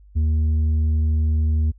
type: tone with tanh clipping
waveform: triangle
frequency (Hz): 77.78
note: D#2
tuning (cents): 0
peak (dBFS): -17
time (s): 0.15-1.72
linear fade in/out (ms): 20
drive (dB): 9
effects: added 50 Hz sine -45 dBFS peak until 1.78 s